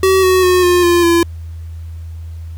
square tone with pitch steps, 380.4 / 371.9 / 363.6 / 355.5 / 347.6 / 339.9 Hz, F#4 / F#4 / F#4 / F4 / F4 / F4, +48 / +9 / -30 / +31 / -8 / -47 cents, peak -9 dBFS, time 0.03-1.23 s, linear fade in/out 2 ms, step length 200 ms, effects added 82 Hz sine -25 dBFS peak until 2.57 s + pink hiss -51 dBFS RMS until 2.57 s

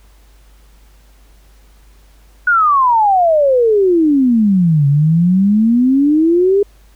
sine exponential two-way sweep, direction down then up, 1480 to 138.59 to 410.9 Hz, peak -8 dBFS, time 2.47-6.63 s, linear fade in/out 5 ms, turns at 4.87 s, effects added 50 Hz sine -43 dBFS peak until 6.95 s + pink hiss -53 dBFS RMS until 6.95 s

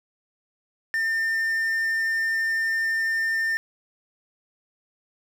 triangle tone with quantisation, 1803 Hz, A6, 42 cents sharp, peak -20 dBFS, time 0.94-3.57 s, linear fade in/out 0 ms, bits 8, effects none

